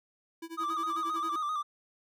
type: tone with tremolo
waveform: square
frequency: 330 Hz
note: E4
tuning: 2 cents sharp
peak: -38 dBFS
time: 0.42-1.36 s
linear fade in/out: 5 ms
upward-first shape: sine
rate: 11 Hz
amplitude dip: 95%
type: tone with vibrato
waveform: triangle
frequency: 1211 Hz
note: D#6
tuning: 47 cents flat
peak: -28 dBFS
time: 0.57-1.63 s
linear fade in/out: 20 ms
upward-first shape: square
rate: 7.6 Hz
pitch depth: 51 cents each way
effects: none